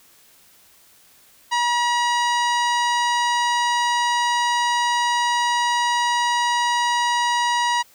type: harmonic tone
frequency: 960 Hz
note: B5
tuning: 49 cents flat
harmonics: 1 / 2 / 3 / 4 / 5 / 6 / 7 / 9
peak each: -19 / -25 / -29 / -31 / -33 / -35 / -36 / -38 dBFS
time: 1.51-7.83 s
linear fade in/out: 20 ms
effects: white hiss -53 dBFS RMS until 7.94 s